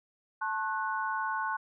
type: chord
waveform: sine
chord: F# minor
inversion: first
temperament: equal with one note detuned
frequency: 880 / 1081.5 / 1480 Hz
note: A5 / C#6 / F#6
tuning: 0 / -43 / 0 cents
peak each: -34 dBFS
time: 0.41-1.57 s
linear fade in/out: 10 ms
effects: none